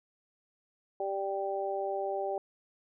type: harmonic tone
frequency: 196 Hz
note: G3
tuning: in tune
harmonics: 2 / 3 / 4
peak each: -35 / -35 / -35 dBFS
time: 1-2.38 s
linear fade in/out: 2 ms
effects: none